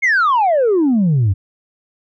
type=exponential sweep; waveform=sine; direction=down; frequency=2213 to 89.9 Hz; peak=-9 dBFS; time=0.02-1.34 s; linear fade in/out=20 ms; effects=tanh soft clip ceiling -9 dBFS